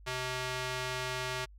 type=tone with band-pass filter; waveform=square; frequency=127.6 Hz; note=C3; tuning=43 cents flat; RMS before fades=-36 dBFS; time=0.06-1.46 s; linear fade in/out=20 ms; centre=2800 Hz; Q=0.5; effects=added 50 Hz sine -51 dBFS peak until 1.58 s